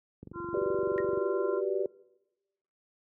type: click train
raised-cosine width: 3 ms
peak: -30 dBFS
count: 23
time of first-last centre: 0.23-1.174 s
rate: 23.3 Hz
type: harmonic tone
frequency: 344.5 Hz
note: F4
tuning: 24 cents flat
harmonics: 1 / 3 / 4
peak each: -37 / -41 / -42 dBFS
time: 0.33-1.62 s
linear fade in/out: 50 ms
type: chord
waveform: sine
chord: G major seventh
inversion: third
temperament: equal with one note detuned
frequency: 370 / 392 / 489.3 / 587.3 Hz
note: F#4 / G4 / B4 / D5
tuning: 0 / 0 / -16 / 0 cents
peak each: -33 / -30 / -35 / -35 dBFS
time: 0.54-1.86 s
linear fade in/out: 2 ms
type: tone with exponential decay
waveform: sine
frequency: 1863 Hz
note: A#6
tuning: 2 cents flat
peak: -32 dBFS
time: 0.98-1.06 s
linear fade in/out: 0 ms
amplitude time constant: 16 ms
effects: noise-tail reverb RT60 1.0 s tail -22 dB re dry + high-pass 80 Hz 12 dB/octave